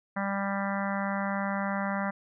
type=harmonic tone; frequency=197.6 Hz; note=G3; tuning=14 cents sharp; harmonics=1 / 3 / 4 / 5 / 6 / 7 / 8 / 9 / 10; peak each=-31 / -36 / -37 / -38 / -39 / -39 / -40 / -41 / -41 dBFS; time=0.16-2.11 s; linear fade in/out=10 ms; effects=none